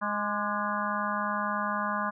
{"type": "harmonic tone with a mistuned harmonic", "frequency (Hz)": 207.7, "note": "G#3", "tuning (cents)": 0, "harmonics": [1, 3, 4, 5, 6, 7, 8], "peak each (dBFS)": [-35, -37, -38, -32, -34, -36, -38], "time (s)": [0.01, 2.11], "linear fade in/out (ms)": 20, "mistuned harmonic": 6, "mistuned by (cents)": -65, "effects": []}